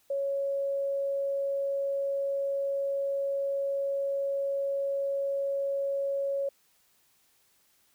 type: tone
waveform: sine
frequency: 554.4 Hz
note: C#5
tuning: in tune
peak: -27 dBFS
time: 0.1-6.49 s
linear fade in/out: 5 ms
effects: white hiss -67 dBFS RMS until 7.94 s